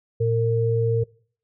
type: tone pair together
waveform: sine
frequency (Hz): 114.5 / 458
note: A#2 / A#4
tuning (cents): -31 / -31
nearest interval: 2 octaves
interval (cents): 2400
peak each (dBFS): -21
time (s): 0.2-1.04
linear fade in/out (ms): 10
effects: noise-tail reverb RT60 0.5 s tail -23 dB re dry